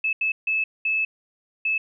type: tone bursts at uneven times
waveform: sine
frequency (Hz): 2607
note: E7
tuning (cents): -20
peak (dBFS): -20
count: 5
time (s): 0.04-0.13 / 0.21-0.32 / 0.47-0.64 / 0.85-1.05 / 1.65-1.78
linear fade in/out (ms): 5
effects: none